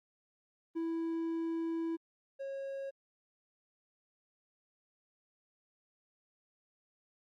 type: tone pair in turn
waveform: triangle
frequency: 329.6 / 546.2 Hz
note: E4 / C#5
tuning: 0 / -26 cents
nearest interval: major sixth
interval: 874 cents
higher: second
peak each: -31 / -36 dBFS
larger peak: first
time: 0.75-1.97 / 2.39-2.91 s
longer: first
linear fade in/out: 20 ms
effects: Opus 32 kbps